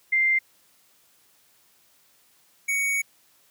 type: tone pair in turn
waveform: sine / square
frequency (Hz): 2093 / 2236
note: C7 / C#7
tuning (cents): 0 / +14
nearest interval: minor second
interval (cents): 114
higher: second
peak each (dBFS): -18 / -23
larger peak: first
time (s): 0.12-0.39 / 2.68-3.02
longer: second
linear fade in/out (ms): 10
effects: white hiss -61 dBFS RMS until 3.5 s + high-pass 80 Hz 12 dB/octave